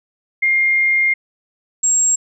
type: tone pair in turn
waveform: sine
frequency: 2120 / 7555 Hz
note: C7 / A#8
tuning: +22 / +22 cents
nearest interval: octave + minor seventh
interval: 2200 cents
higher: second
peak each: -12 dBFS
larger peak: neither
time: 0.42-1.14 / 1.83-2.16 s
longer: first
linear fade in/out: 10 ms
effects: none